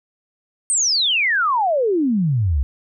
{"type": "exponential sweep", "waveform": "sine", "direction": "down", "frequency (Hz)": [8830, 62.6], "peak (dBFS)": -15, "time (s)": [0.7, 2.63], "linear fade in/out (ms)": 0, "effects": []}